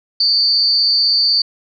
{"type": "tone with amplitude modulation", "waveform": "sine", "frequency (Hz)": 4570, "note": "D8", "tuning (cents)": -48, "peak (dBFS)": -7, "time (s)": [0.2, 1.42], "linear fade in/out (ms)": 5, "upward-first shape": "sine", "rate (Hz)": 236, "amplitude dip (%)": 90, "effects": []}